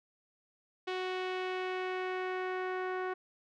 sawtooth tone with low-pass filter sweep, 370 Hz, F#4, in tune, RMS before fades -36 dBFS, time 0.87-3.14 s, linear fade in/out 10 ms, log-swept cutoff 3300 to 1600 Hz, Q 1.6, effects none

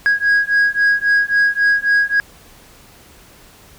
sine beating tone pair, 1647 / 1650.7 Hz, G#6 / G#6, -15 / -11 cents, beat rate 3.7 Hz, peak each -13 dBFS, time 0.06-2.2 s, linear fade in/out 0 ms, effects tanh soft clip ceiling -9 dBFS + pink hiss -45 dBFS RMS until 3.78 s

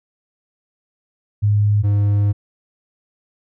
sine / triangle tone pair in turn, 103.83 / 102.16 Hz, G#2 / G#2, 0 / -28 cents, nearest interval unison, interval 28 cents, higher first, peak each -12 / -11 dBFS, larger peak second, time 1.42-1.83 / 1.83-2.33 s, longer second, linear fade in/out 20 ms, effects none

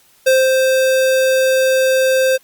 square tone with ADSR envelope, 523.3 Hz, C5, in tune, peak -9 dBFS, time 0.26-2.38 s, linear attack 13 ms, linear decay 210 ms, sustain -3 dB, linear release 26 ms, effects white hiss -52 dBFS RMS until 2.43 s + Opus 48 kbps

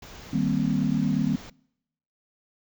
pink band-stop noise, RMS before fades -44 dBFS, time 0.02-1.5 s, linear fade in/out 5 ms, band 7200 to 15000 Hz, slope 96 dB/octave
sine chord, C minor seventh, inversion first, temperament equal, 155.56 / 196 / 233.1 / 261.6 Hz, Eb3 / G3 / Bb3 / C4, 0 / 0 / 0 / 0 cents, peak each -27 dBFS, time 0.33-1.36 s, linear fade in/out 5 ms
effects noise-tail reverb RT60 0.8 s tail -25 dB re dry

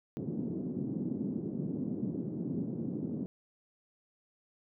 white band-pass noise, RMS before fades -36 dBFS, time 0.17-3.26 s, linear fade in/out 0 ms, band 150 to 290 Hz, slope 24 dB/octave, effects none

